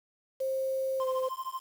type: tone with pitch glide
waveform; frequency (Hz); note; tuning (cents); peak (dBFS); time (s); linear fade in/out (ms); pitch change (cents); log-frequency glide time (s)
sine; 530 to 518.2; C5 to C5; +22 to -17; -28; 0.4-1.29; 10; -39; 0.99-1.07
type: tone with tremolo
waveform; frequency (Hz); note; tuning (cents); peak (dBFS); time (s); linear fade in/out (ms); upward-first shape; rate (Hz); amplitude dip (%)
triangle; 1046.5; C6; 0; -29; 1-1.6; 0; sine; 13; 90
effects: 8-bit